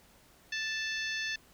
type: harmonic tone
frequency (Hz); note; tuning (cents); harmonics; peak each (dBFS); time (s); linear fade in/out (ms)
880; A5; 0; 2 / 3 / 4 / 5 / 6 / 7; -35 / -39 / -41 / -43 / -45 / -46; 0.52-1.36; 5
effects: pink hiss -61 dBFS RMS until 1.53 s